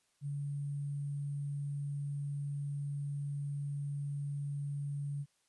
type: tone with sample-and-hold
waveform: sine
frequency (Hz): 142.9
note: D3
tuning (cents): -47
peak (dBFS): -35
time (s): 0.21-5.26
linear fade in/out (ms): 50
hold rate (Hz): 8820
effects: white hiss -75 dBFS RMS until 5.48 s + resampled to 24000 Hz